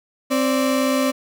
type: tone pair together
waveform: 35% pulse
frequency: 262.3 / 582 Hz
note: C4 / D5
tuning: +4 / -16 cents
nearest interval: octave + major second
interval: 1380 cents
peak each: -17 / -20 dBFS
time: 0.3-1.12 s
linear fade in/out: 20 ms
effects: none